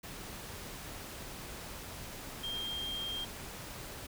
sine tone in noise, 3200 Hz, G7, 35 cents sharp, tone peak -36 dBFS, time 2.43-3.25 s, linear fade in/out 10 ms, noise pink, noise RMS -45 dBFS, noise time 0.03-4.07 s, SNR +6 dB, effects none

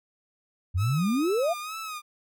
sine exponential sweep, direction up, 83.3 to 734 Hz, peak -22 dBFS, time 0.74-1.54 s, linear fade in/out 20 ms
sawtooth tone with vibrato, 1260 Hz, D#6, 21 cents sharp, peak -30 dBFS, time 0.77-2.02 s, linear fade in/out 50 ms, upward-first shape sine, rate 2.2 Hz, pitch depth 79 cents each way
effects none

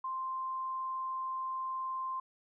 sine tone, 1046.5 Hz, C6, in tune, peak -34 dBFS, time 0.04-2.2 s, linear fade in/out 5 ms, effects none

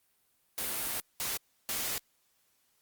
white noise bursts at uneven times, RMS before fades -34 dBFS, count 3, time 0.58-1 / 1.2-1.37 / 1.69-1.98 s, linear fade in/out 0 ms, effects white hiss -72 dBFS RMS until 2.81 s + Opus 32 kbps

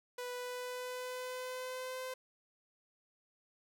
sawtooth tone with pitch glide, 493.9 to 514.3 Hz, B4 to C5, 0 to -30 cents, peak -36 dBFS, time 0.18-2.14 s, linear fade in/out 5 ms, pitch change +70 cents, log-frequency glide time 0.32-2 s, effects none

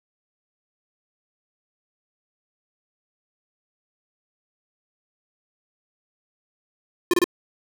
square tone bursts, 352.6 Hz, F4, 17 cents sharp, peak -16 dBFS, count 3, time 7.11-7.242 s, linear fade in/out 2 ms, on 26 ms, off 27 ms, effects none

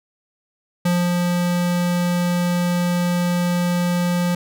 square tone with ADSR envelope, 176 Hz, F3, 14 cents sharp, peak -16 dBFS, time 0.85-4.35 s, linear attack 7 ms, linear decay 240 ms, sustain -2 dB, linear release 4 ms, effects none

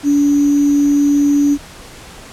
sine tone with sample-and-hold, 287 Hz, D4, 40 cents flat, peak -9 dBFS, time 0.03-1.58 s, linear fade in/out 50 ms, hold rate 6300 Hz, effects pink hiss -36 dBFS RMS until 2.32 s + low-pass 10000 Hz 12 dB/octave

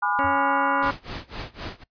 sine chord, G# diminished seventh, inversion none, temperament just, 830.6 / 996.7 / 1196.1 / 1435.3 Hz, G#5 / B5 / D6 / F6, 0 / +16 / +31 / +47 cents, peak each -26 / -26 / -28 / -25 dBFS, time 0.02-0.91 s, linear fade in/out 10 ms
harmonic tone, 277.2 Hz, C#4, in tune, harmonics 1 / 2 / 3 / 4 / 5 / 6 / 7 / 8 / 10, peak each -29 / -29 / -37 / -32 / -37 / -39 / -39 / -39 / -42 dBFS, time 0.19-0.91 s, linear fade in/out 0 ms
sine tone with exponential decay, 89 Hz, F2, 33 cents sharp, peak -29 dBFS, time 0.24-0.45 s, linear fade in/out 5 ms, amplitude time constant 45 ms
pink noise with tremolo, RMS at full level -32 dBFS, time 0.82-1.84 s, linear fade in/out 10 ms, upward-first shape sine, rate 3.9 Hz, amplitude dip 95%
effects noise-tail reverb RT60 0.1 s tail -21 dB re dry + resampled to 11025 Hz

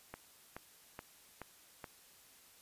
click train, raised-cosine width 0.5 ms, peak -29 dBFS, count 5, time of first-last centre 0.14-1.842 s, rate 2.35 Hz, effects white hiss -62 dBFS RMS until 2.61 s + resampled to 32000 Hz

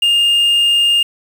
triangle tone with quantisation, 2821 Hz, F7, 17 cents sharp, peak -8 dBFS, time 0.02-1.03 s, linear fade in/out 5 ms, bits 6, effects none

